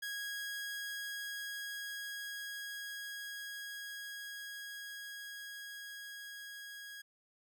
sawtooth tone with level ramp, 1649 Hz, G#6, 13 cents flat, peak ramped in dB -35 to -43 dBFS, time 0.02-7.02 s, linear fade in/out 10 ms, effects none

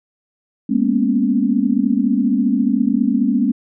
sine tone cluster, 204.2 / 233 / 247.6 / 277.3 Hz, G#3 / A#3 / B3 / C#4, -29 / -1 / +5 / +1 cents, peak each -19 dBFS, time 0.69-3.52 s, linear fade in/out 10 ms, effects none

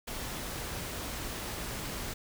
pink noise, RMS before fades -38 dBFS, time 0.07-2.14 s, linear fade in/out 10 ms, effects none

